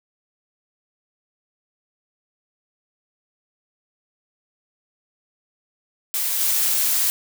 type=noise with level steps; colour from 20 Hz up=blue; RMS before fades=-23 / -20 dBFS; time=6.14-7.1 s; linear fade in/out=0 ms; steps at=6.39 s; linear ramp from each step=20 ms; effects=none